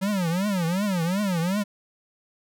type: tone with vibrato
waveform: square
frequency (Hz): 185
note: F#3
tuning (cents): 0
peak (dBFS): -23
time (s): 0.01-1.64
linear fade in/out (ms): 20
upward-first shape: triangle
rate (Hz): 2.7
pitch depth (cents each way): 250
effects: none